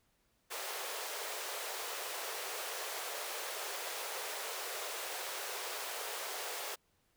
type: high-pass noise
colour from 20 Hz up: pink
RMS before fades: -41 dBFS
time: 0.5-6.76 s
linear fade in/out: 20 ms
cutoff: 410 Hz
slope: 48 dB/octave
effects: pink hiss -75 dBFS RMS until 7.16 s